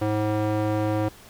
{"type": "tone with band-pass filter", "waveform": "square", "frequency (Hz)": 106.6, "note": "G#2", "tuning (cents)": 46, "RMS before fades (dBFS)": -24, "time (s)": [0.01, 1.09], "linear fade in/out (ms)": 10, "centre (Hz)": 490, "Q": 0.9, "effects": ["pink hiss -48 dBFS RMS until 1.29 s"]}